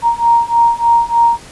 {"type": "beating tone pair", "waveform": "sine", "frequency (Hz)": [932.3, 935.6], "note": ["A#5", "A#5"], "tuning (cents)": [0, 6], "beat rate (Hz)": 3.3, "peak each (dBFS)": [-12, -11], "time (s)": [0.02, 1.4], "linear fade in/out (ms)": 50, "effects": ["pink hiss -36 dBFS RMS until 1.51 s", "resampled to 24000 Hz"]}